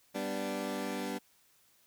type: chord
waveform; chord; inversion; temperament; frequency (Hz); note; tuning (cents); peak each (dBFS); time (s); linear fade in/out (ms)
20% pulse; G major; none; equal; 196 / 246.9 / 293.7; G3 / B3 / D4; 0 / 0 / 0; -34; 0.14-1.19; 20
effects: white hiss -67 dBFS RMS until 1.86 s